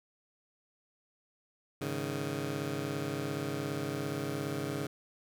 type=chord; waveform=15% pulse; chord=Ab suspended fourth; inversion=none; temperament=just; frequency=103.83 / 138.43 / 155.74 Hz; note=Ab2 / Db3 / Eb3; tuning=0 / -2 / +2 cents; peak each=-36 / -30 / -33 dBFS; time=1.81-4.87 s; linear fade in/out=5 ms; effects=none